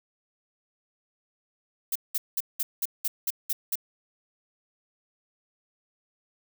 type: noise bursts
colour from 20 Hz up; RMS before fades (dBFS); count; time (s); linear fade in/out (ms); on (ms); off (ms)
violet; -27; 9; 1.92-3.755; 5; 35; 190
effects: none